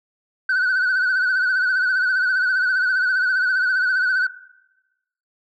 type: tone with vibrato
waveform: sine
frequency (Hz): 1500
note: F#6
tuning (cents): +23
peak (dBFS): -14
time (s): 0.49-4.27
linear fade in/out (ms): 5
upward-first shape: sine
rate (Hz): 15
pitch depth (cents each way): 60
effects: noise-tail reverb RT60 1.0 s tail -20 dB re dry + tanh soft clip ceiling -15 dBFS